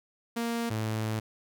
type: tone pair in turn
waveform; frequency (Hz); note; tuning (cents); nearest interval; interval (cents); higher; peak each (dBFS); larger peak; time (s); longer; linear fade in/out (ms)
sawtooth; 233.1 / 109.6; A#3 / A2; 0 / -6; octave + minor second; 1306; first; -25; neither; 0.36-0.7 / 0.7-1.2; second; 10
effects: none